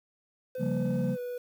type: tone with pitch glide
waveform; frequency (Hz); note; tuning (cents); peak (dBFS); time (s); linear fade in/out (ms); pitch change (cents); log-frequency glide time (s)
triangle; 510 to 490.6; C5 to B4; -44 to -12; -31; 0.55-1.38; 5; -68; 1.14-1.19
type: chord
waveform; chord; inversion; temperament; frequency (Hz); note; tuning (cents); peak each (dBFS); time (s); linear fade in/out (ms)
sine; G half-diminished seventh; second; equal; 138.59 / 174.61 / 196 / 233.1; Db3 / F3 / G3 / Bb3; 0 / 0 / 0 / 0; -31; 0.58-1.17; 50
effects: tanh soft clip ceiling -20 dBFS + 9-bit